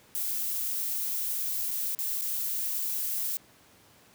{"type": "noise with dropouts", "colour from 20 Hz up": "violet", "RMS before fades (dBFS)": -31, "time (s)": [0.15, 3.37], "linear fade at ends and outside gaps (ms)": 0, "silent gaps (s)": [[1.707, 1.712], [1.95, 1.989], [2.212, 2.219]], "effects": ["pink hiss -58 dBFS RMS until 4.14 s", "high-pass 100 Hz 12 dB/octave"]}